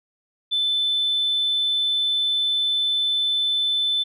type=tone; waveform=sine; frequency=3520 Hz; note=A7; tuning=in tune; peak=-18 dBFS; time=0.51-4.04 s; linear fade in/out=20 ms; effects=tanh soft clip ceiling -14 dBFS